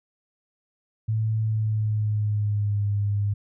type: tone with pitch glide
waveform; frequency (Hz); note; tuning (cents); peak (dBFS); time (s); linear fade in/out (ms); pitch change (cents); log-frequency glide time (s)
sine; 110 to 102.04; A2 to G#2; 0 to -30; -21; 1.08-3.34; 10; -130; 1.41-2.86
effects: none